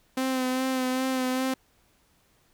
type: tone with vibrato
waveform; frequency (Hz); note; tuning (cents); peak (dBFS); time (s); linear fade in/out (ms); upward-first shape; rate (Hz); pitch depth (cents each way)
sawtooth; 258.6; C4; -20; -21; 0.17-1.54; 5; sine; 2.5; 26
effects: pink hiss -65 dBFS RMS until 2.53 s